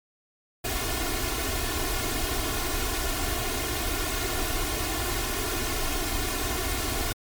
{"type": "noise with comb filter", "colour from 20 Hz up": "pink", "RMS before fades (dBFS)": -28, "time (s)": [0.64, 7.13], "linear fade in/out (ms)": 10, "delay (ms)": 2.8, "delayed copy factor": 0.95, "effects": ["MP3 96 kbps"]}